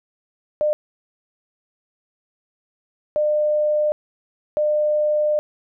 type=tone bursts at uneven times; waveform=sine; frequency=602 Hz; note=D5; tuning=43 cents sharp; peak=-16 dBFS; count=3; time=0.61-0.73 / 3.16-3.92 / 4.57-5.39 s; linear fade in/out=0 ms; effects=none